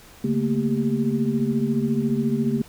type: tone cluster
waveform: sine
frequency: 141.5 / 221.6 / 235.9 / 394.6 Hz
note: C#3 / A3 / A#3 / G4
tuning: +36 / +13 / +21 / +11 cents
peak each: -27 / -23 / -24 / -29 dBFS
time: 0.24-2.62 s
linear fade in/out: 5 ms
effects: pink hiss -48 dBFS RMS until 2.68 s